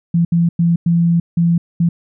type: tone bursts at uneven times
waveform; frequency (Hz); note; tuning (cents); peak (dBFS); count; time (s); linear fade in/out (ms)
sine; 169.6; E3; +50; -10; 6; 0.14-0.25 / 0.32-0.49 / 0.59-0.76 / 0.86-1.2 / 1.37-1.58 / 1.8-1.89; 5
effects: none